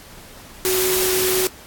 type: tone in noise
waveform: sine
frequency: 371.7 Hz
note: F#4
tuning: 8 cents sharp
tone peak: -19 dBFS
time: 0.65-1.47 s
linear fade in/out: 0 ms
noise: white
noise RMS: -21 dBFS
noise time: 0.65-1.47 s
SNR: -1 dB
effects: pink hiss -42 dBFS RMS until 1.66 s + AAC 64 kbps